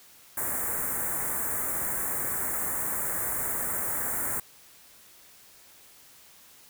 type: band-stop noise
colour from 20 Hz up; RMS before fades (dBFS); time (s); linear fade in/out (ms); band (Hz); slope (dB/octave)
white; -30; 0.37-4.4; 5; 2000 to 7500; 48
effects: white hiss -54 dBFS RMS until 6.69 s